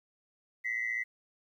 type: tone pair together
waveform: sine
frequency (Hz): 1932 / 2047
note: B6 / C7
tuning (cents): -39 / -38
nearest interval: minor second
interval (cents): 101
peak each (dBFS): -34 / -32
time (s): 0.64-1.04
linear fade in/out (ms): 20
effects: tanh soft clip ceiling -24 dBFS + 11-bit